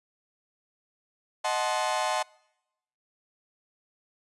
40% pulse chord, D# diminished seventh, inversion none, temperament equal with one note detuned, 622.3 / 740 / 869.9 / 1046.5 Hz, D#5 / F#5 / A5 / C6, 0 / 0 / -20 / 0 cents, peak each -31 / -30 / -30 / -31 dBFS, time 1.44-2.23 s, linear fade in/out 10 ms, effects noise-tail reverb RT60 0.9 s tail -25 dB re dry + resampled to 24000 Hz

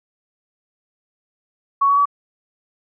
sine tone with pitch steps, 1114 / 1127.6 / 1141.4 Hz, C#6 / C#6 / D6, +8 / +29 / -50 cents, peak -12 dBFS, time 1.81-2.056 s, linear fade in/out 10 ms, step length 82 ms, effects none

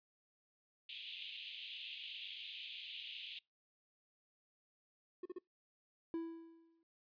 white band-pass noise, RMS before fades -49 dBFS, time 0.89-3.39 s, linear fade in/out 5 ms, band 2600 to 3600 Hz, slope 48 dB/octave
triangle tone bursts, 361.7 Hz, F#4, 39 cents flat, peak -40 dBFS, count 3, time 5.23-5.386 s, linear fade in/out 5 ms, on 26 ms, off 39 ms
triangle tone with exponential decay, 330.4 Hz, E4, 4 cents sharp, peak -34 dBFS, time 6.14-6.83 s, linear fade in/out 1 ms, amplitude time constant 150 ms
effects noise-tail reverb RT60 0.2 s tail -25 dB re dry + resampled to 11025 Hz

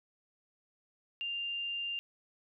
sine tone, 2794 Hz, F7, in tune, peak -34 dBFS, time 1.21-1.99 s, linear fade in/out 0 ms, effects none

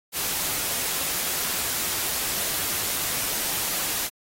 white noise, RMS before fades -27 dBFS, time 0.12-4.1 s, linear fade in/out 50 ms, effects AAC 48 kbps

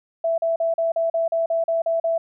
sine tone bursts, 662 Hz, E5, 7 cents sharp, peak -18 dBFS, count 11, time 0.24-2.18 s, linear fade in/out 5 ms, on 140 ms, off 40 ms, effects none

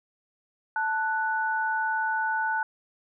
sine tone pair together, 880.6 / 1481 Hz, A5 / F#6, +1 / +1 cents, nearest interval major sixth, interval 900 cents, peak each -27 dBFS, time 0.76-2.63 s, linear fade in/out 2 ms, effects none

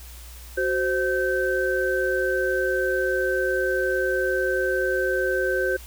sine tone cluster, 374.1 / 523 / 1546 Hz, F#4 / C5 / G6, +19 / -1 / -24 cents, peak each -25 dBFS, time 0.57-5.77 s, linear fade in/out 10 ms, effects added 60 Hz sine -40 dBFS peak until 5.86 s + white hiss -46 dBFS RMS until 5.86 s

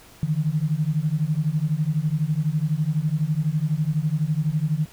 sine beating tone pair, 147.9 / 159.9 Hz, D3 / D#3, +13 / +48 cents, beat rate 12 Hz, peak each -23 dBFS, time 0.23-4.86 s, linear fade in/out 0 ms, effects pink hiss -49 dBFS RMS until 4.92 s

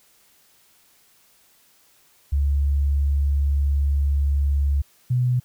sine tone pair in turn, 70.6 / 124.67 Hz, C#2 / B2, +32 / +17 cents, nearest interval minor seventh, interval 985 cents, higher second, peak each -17 dBFS, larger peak neither, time 2.32-4.82 / 5.1-5.4 s, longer first, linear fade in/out 10 ms, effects white hiss -58 dBFS RMS until 5.44 s

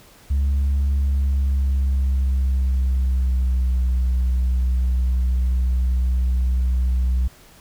sine tone with pitch glide, 69.3 to 62.82 Hz, C#2 to B1, 0 to +30 cents, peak -14 dBFS, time 0.3-7.28 s, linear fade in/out 10 ms, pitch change -170 cents, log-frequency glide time 0.91-3.81 s, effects tanh soft clip ceiling -15 dBFS + pink hiss -49 dBFS RMS until 7.6 s

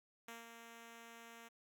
5% pulse tone with ADSR envelope, 231.2 Hz, A#3, 14 cents flat, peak -37 dBFS, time 0.28-1.49 s, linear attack 4 ms, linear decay 170 ms, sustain -6 dB, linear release 17 ms, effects none

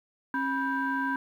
sine tone cluster, 270.8 / 978 / 1572 Hz, C#4 / B5 / G6, -40 / -17 / +4 cents, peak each -30 / -30 / -30 dBFS, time 0.34-1.16 s, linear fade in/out 2 ms, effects tanh soft clip ceiling -19 dBFS + 10-bit

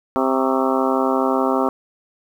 harmonic tone with a mistuned harmonic, 131.9 Hz, C3, 14 cents sharp, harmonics 2 / 3 / 4 / 5 / 6 / 7 / 8 / 9 / 10, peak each -21 / -23 / -24 / -25 / -26 / -26 / -27 / -28 / -28 dBFS, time 0.16-1.69 s, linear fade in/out 0 ms, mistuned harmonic 8, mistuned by +75 cents, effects 8-bit

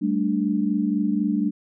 sine chord, G suspended second, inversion none, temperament equal, 196 / 220 / 293.7 Hz, G3 / A3 / D4, 0 / 0 / 0 cents, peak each -24 dBFS, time 0.01-1.51 s, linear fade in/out 20 ms, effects none

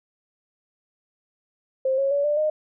sine tone with pitch steps, 527 / 547.5 / 568.8 / 590.9 / 613.8 Hz, C5 / C#5 / C#5 / D5 / D#5, +12 / -22 / +45 / +10 / -24 cents, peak -19 dBFS, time 1.85-2.5 s, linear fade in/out 5 ms, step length 130 ms, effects none

